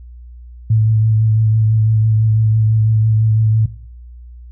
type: tone with vibrato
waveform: sine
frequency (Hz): 109.8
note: A2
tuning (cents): -3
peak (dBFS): -9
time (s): 0.7-3.66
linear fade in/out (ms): 5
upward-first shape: triangle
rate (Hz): 6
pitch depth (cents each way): 22
effects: noise-tail reverb RT60 0.6 s tail -18 dB re dry + added 60 Hz sine -33 dBFS peak until 4.51 s